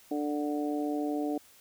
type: harmonic tone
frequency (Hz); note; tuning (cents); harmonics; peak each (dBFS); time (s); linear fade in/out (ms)
147.7; D3; +10; 2 / 3 / 4 / 5; -30 / -37 / -39 / -38; 0.11-1.38; 5
effects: white hiss -58 dBFS RMS until 1.6 s